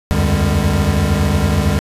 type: tone cluster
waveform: square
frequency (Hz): 71.2 / 84 / 92.9 / 149.2 / 199.5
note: C#2 / E2 / F#2 / D3 / G3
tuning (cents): +47 / +33 / +7 / +28 / +31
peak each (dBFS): -20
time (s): 0.11-1.79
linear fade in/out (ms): 0
effects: resampled to 32000 Hz